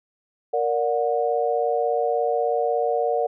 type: chord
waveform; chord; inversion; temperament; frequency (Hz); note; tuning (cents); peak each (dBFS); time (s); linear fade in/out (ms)
sine; Bb augmented; none; just; 466.2 / 582.7 / 728.4; Bb4 / D5 / F#5; 0 / -14 / -27; -23 / -25 / -24; 0.53-3.27; 10
effects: none